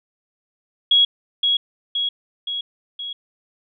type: tone with echo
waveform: sine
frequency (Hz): 3322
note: G#7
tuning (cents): 0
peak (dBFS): -11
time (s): 0.91-1.05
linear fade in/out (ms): 5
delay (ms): 520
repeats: 4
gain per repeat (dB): -4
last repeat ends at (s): 3.13
effects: none